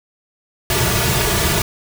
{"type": "noise with comb filter", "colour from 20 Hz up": "pink", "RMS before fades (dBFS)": -17, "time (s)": [0.7, 1.62], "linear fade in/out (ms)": 2, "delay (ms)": 3.8, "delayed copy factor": -1, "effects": []}